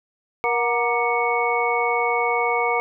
sine tone cluster, 473.8 / 730 / 938 / 1186 / 2216 Hz, A#4 / F#5 / A#5 / D6 / C#7, +28 / -24 / +11 / +17 / -1 cents, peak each -24 / -25 / -25 / -27 / -24 dBFS, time 0.44-2.8 s, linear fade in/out 0 ms, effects none

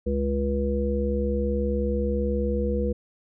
harmonic tone, 69.3 Hz, C#2, in tune, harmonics 1 / 3 / 5 / 7, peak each -26 / -28 / -33 / -27 dBFS, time 0.06-2.93 s, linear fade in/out 10 ms, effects none

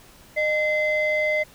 sine tone pair together, 611.2 / 2059 Hz, D#5 / C7, -31 / -28 cents, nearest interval octave + major sixth, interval 2103 cents, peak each -21 dBFS, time 0.36-1.44 s, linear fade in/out 20 ms, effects tanh soft clip ceiling -15 dBFS + pink hiss -50 dBFS RMS until 1.54 s

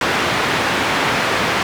white band-pass noise, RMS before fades -18 dBFS, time 0.01-1.63 s, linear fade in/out 2 ms, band 100 to 2100 Hz, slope 12 dB/octave, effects none

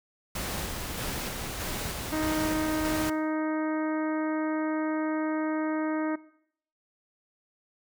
pink noise with tremolo, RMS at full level -33 dBFS, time 0.35-3.1 s, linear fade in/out 5 ms, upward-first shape square, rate 1.6 Hz, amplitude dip 25%
harmonic tone, 311.4 Hz, D#4, 2 cents sharp, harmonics 1 / 2 / 3 / 4 / 5 / 6 / 7, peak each -28 / -34 / -38 / -40 / -42 / -44 / -45 dBFS, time 2.12-6.16 s, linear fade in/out 10 ms
effects noise-tail reverb RT60 0.7 s tail -20 dB re dry

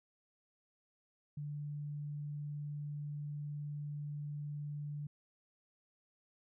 sine tone, 146.83 Hz, D3, in tune, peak -39 dBFS, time 1.37-5.07 s, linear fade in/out 5 ms, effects none

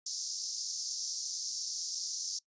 white band-pass noise, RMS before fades -38 dBFS, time 0.06-2.39 s, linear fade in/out 5 ms, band 4900 to 6400 Hz, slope 48 dB/octave, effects noise-tail reverb RT60 0.1 s tail -22 dB re dry + resampled to 16000 Hz

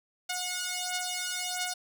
5% pulse beating tone pair, 725 / 726.5 Hz, F#5 / F#5, -35 / -32 cents, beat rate 1.5 Hz, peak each -22 / -24 dBFS, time 0.29-1.74 s, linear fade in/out 10 ms, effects none

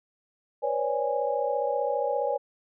sine tone cluster, 487.1 / 544 / 579 / 825 Hz, B4 / C#5 / D5 / G#5, -24 / -33 / -25 / -12 cents, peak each -30 dBFS, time 0.62-2.38 s, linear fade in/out 20 ms, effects none

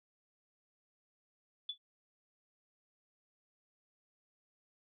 sine tone with exponential decay, 3449 Hz, A7, 35 cents flat, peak -33 dBFS, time 1.69-1.78 s, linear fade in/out 5 ms, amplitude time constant 18 ms, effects none

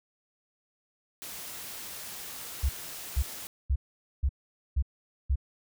white noise, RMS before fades -41 dBFS, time 1.22-3.47 s, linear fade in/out 0 ms
sine tone bursts, 67.4 Hz, C#2, 48 cents flat, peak -22 dBFS, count 6, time 2.63-5.358 s, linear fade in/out 10 ms, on 63 ms, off 470 ms
effects none

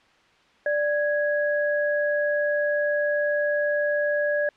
sine tone pair together, 588.9 / 1661.2 Hz, D5 / G#6, +5 / 0 cents, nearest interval octave + tritone, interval 1795 cents, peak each -22 / -26 dBFS, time 0.66-4.49 s, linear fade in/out 2 ms, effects white hiss -58 dBFS RMS until 4.56 s + low-pass 3000 Hz 12 dB/octave

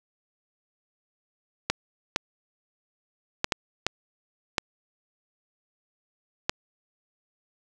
clicks, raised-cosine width 0.2 ms, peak -5 dBFS, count 7, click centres 1.7 / 2.161 / 3.444 / 3.522 / 3.866 / 4.582 / 6.495 s, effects none

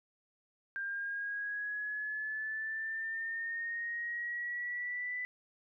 sine linear sweep, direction up, 1591 to 1993 Hz, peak -35 dBFS, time 0.76-5.25 s, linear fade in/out 0 ms, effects none

